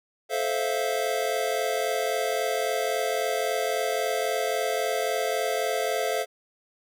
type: chord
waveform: square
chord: F major seventh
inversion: first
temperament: just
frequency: 436.5 / 523.8 / 654.8 / 698.5 Hz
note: A4 / C5 / E5 / F5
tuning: -14 / +2 / -12 / 0 cents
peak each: -31 dBFS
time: 0.29-6.26 s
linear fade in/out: 50 ms
effects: none